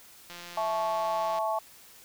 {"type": "click train", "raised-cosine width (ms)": 0.2, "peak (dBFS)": -26, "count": 190, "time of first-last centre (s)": [0.3, 1.386], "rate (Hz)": 174}
{"type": "chord", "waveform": "sine", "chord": "A major", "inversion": "second", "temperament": "equal with one note detuned", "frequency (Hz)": [659.3, 866.9, 1108.7], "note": ["E5", "A5", "C#6"], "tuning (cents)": [0, -26, 0], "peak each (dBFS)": [-30, -30, -33], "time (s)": [0.57, 1.59], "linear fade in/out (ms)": 5}
{"effects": ["white hiss -53 dBFS RMS until 2.04 s"]}